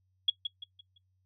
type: tone with echo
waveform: sine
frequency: 3330 Hz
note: G#7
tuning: 4 cents sharp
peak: -20 dBFS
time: 0.28-0.3 s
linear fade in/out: 5 ms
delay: 170 ms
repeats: 4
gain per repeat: -9 dB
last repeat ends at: 0.98 s
effects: noise-tail reverb RT60 0.1 s tail -18 dB re dry + added 93 Hz sine -70 dBFS peak until 1.25 s